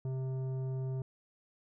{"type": "tone with tanh clipping", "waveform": "triangle", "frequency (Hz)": 131.2, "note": "C3", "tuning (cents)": 5, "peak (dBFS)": -35, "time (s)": [0.05, 1.02], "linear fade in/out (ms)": 2, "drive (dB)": 15, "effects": []}